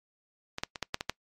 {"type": "clicks", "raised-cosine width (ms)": 0.2, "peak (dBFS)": [-17, -12, -20, -13, -11, -15, -11], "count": 7, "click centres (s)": [0.584, 0.635, 0.758, 0.827, 0.944, 1.009, 1.096], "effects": ["noise-tail reverb RT60 0.1 s tail -24 dB re dry", "MP3 64 kbps"]}